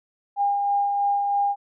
sine tone with tremolo, 807 Hz, G#5, 50 cents flat, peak -18 dBFS, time 0.36-1.56 s, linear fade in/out 50 ms, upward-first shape sine, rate 3.1 Hz, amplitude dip 30%, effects none

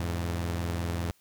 sawtooth tone pair together, 85.08 / 105.1 Hz, F2 / G#2, -45 / +21 cents, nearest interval major third, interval 366 cents, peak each -26 / -32 dBFS, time 0-1.11 s, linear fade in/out 0 ms, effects white hiss -65 dBFS RMS until 1.2 s

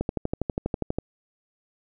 click train, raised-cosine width 2 ms, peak -12 dBFS, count 13, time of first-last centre 0.01-0.986 s, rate 12.3 Hz, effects none

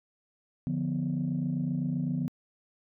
sine chord, B diminished, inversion first, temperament equal, 146.83 / 174.61 / 246.9 Hz, D3 / F3 / B3, 0 / 0 / 0 cents, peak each -31 dBFS, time 0.67-2.28 s, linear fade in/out 0 ms, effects tanh soft clip ceiling -21 dBFS

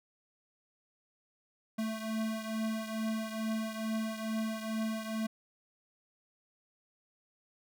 square beating tone pair, 220 / 222.3 Hz, A3 / A3, 0 / +18 cents, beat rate 2.3 Hz, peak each -35 / -40 dBFS, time 1.78-5.27 s, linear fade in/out 10 ms, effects none

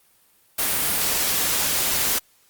white noise, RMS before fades -22 dBFS, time 0.58-2.19 s, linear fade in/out 10 ms, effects white hiss -59 dBFS RMS until 2.49 s + Opus 32 kbps

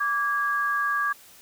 sine tone pair together, 1161 / 1641.9 Hz, D6 / G#6, -20 / -20 cents, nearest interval tritone, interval 600 cents, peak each -25 dBFS, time 0-1.13 s, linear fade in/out 10 ms, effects white hiss -51 dBFS RMS until 1.41 s

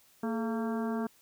harmonic tone with a mistuned harmonic, 228.1 Hz, A#3, 37 cents flat, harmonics 1 / 2 / 3 / 4 / 5 / 6 / 7, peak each -31 / -37 / -41 / -43 / -45 / -47 / -48 dBFS, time 0.23-1.07 s, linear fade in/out 5 ms, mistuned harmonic 2, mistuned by -98 cents, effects white hiss -63 dBFS RMS until 1.21 s

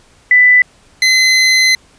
sine / 25% pulse tone pair in turn, 1991 / 2045 Hz, B6 / C7, +14 / -40 cents, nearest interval unison, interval 46 cents, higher second, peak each -4 dBFS, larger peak neither, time 0.31-0.62 / 1.02-1.75 s, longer second, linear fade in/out 2 ms, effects pink hiss -48 dBFS RMS until 1.98 s + resampled to 22050 Hz

